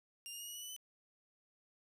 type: tone with pitch steps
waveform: 15% pulse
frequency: 2802 / 2836 / 2871 / 2906 / 2941 / 2977 / 3014 Hz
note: F7 / F7 / F7 / F#7 / F#7 / F#7 / F#7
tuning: +5 / +26 / +47 / -32 / -11 / +10 / +31 cents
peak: -38 dBFS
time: 0.26-0.764 s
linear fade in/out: 0 ms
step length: 72 ms
effects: 12-bit